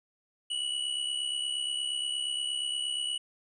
square tone with amplitude modulation, 2940 Hz, F#7, 12 cents flat, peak -28 dBFS, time 0.5-3.18 s, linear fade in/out 10 ms, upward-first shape sine, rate 68.5 Hz, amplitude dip 60%, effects resampled to 24000 Hz

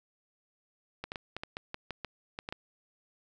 clicks, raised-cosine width 0.3 ms, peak -21 dBFS, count 12, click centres 1.04 / 1.119 / 1.158 / 1.366 / 1.435 / 1.569 / 1.744 / 1.907 / 2.047 / 2.389 / 2.489 / 2.525 s, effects none

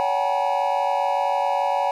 triangle tone cluster, 565 / 737 / 784 / 855 / 960 Hz, C#5 / F#5 / G5 / A5 / B5, +33 / -7 / 0 / -50 / -49 cents, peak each -24 dBFS, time 0-1.91 s, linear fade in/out 0 ms, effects none

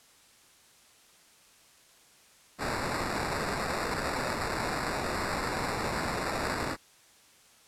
violet noise with sample-and-hold, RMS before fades -32 dBFS, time 2.58-6.77 s, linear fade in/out 50 ms, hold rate 3150 Hz, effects white hiss -59 dBFS RMS until 7.67 s + low-pass 10000 Hz 12 dB/octave

